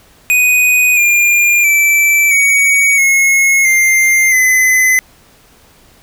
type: tone with pitch steps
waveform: square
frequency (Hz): 2489 / 2406 / 2325 / 2247 / 2172 / 2099 / 2029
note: D#7 / D7 / D7 / C#7 / C#7 / C7 / B6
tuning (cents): 0 / +41 / -18 / +23 / -36 / +5 / +46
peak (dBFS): -8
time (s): 0.3-4.99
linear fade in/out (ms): 0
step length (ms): 670
effects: pink hiss -46 dBFS RMS until 6.02 s